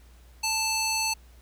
square tone with band-pass filter, 880 Hz, A5, in tune, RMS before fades -27 dBFS, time 0.43-1.14 s, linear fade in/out 10 ms, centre 5800 Hz, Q 0.96, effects added 60 Hz sine -50 dBFS peak until 1.41 s + pink hiss -60 dBFS RMS until 1.41 s

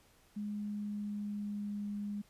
sine tone with pitch glide, 207.7 to 205.2 Hz, G#3 to G#3, 0 to -21 cents, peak -36 dBFS, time 0.36-2.22 s, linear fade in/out 10 ms, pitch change -21 cents, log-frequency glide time 0.53-1.87 s, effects pink hiss -66 dBFS RMS until 2.29 s + resampled to 32000 Hz

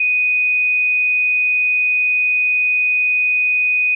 sine tone, 2489 Hz, D#7, in tune, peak -13 dBFS, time 0-3.95 s, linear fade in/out 5 ms, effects none

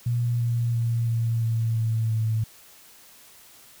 sine tone with pitch steps, 119.6 / 118.09 / 116.6 / 115.13 / 113.67 / 112.24 / 110.82 Hz, A#2 / A#2 / A#2 / A#2 / A#2 / A2 / A2, +45 / +23 / +1 / -21 / -43 / +35 / +13 cents, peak -21 dBFS, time 0.06-2.44 s, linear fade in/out 5 ms, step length 340 ms, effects white hiss -51 dBFS RMS until 3.8 s

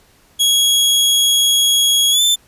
sawtooth tone with pitch glide, 3322 to 3540 Hz, G#7 to A7, 0 to +10 cents, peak -8 dBFS, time 0.39-2.36 s, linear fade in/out 20 ms, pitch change +110 cents, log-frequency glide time 2.11-2.22 s, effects pink hiss -52 dBFS RMS until 2.47 s + resampled to 32000 Hz

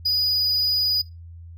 triangle tone, 4939 Hz, D#8, 14 cents flat, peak -17 dBFS, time 0.05-1.02 s, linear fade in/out 10 ms, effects noise-tail reverb RT60 0.2 s tail -18 dB re dry + added 84 Hz sine -38 dBFS peak until 1.57 s

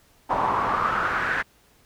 brown noise with band-pass filter sweep, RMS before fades -24 dBFS, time 0.29-1.43 s, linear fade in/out 20 ms, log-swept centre 900 to 1700 Hz, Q 5, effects pink hiss -59 dBFS RMS until 1.85 s

